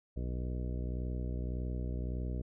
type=harmonic tone; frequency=61.74 Hz; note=B1; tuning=in tune; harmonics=1 / 2 / 3 / 4 / 5 / 6 / 7 / 8 / 10; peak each=-35 / -41 / -45 / -47 / -49 / -51 / -52 / -53 / -55 dBFS; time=0.16-2.42 s; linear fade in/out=10 ms; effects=none